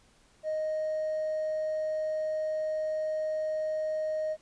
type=tone with hard clipping; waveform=triangle; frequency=622.3 Hz; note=D#5; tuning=in tune; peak=-28 dBFS; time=0.43-4.37 s; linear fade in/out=50 ms; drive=2 dB; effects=pink hiss -63 dBFS RMS until 4.41 s + resampled to 22050 Hz